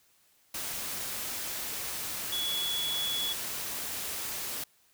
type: tone in noise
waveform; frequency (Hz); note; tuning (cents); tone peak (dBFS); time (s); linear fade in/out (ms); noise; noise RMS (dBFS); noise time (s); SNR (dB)
sine; 3383; G#7; +31; -30; 2.32-3.33; 5; white; -36; 0.54-4.64; +3
effects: white hiss -66 dBFS RMS until 4.93 s